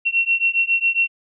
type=beating tone pair; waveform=sine; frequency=2721 / 2728.3 Hz; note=F7 / F7; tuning=-46 / -41 cents; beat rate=7.3 Hz; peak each=-19 dBFS; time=0.05-1.08 s; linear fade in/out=20 ms; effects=none